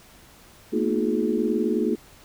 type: tone cluster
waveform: sine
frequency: 221.3 / 240.3 / 311.8 / 360.5 / 423.3 Hz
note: A3 / B3 / D#4 / F#4 / G#4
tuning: +10 / -47 / +4 / -45 / +33 cents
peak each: -27 dBFS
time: 0.72-1.96 s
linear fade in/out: 20 ms
effects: pink hiss -51 dBFS RMS until 2.24 s